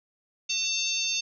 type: harmonic tone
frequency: 901 Hz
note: A5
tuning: 41 cents sharp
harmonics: 3 / 4 / 5 / 6 / 7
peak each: -31 / -32 / -32 / -37 / -31 dBFS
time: 0.49-1.21 s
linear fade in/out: 10 ms
effects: none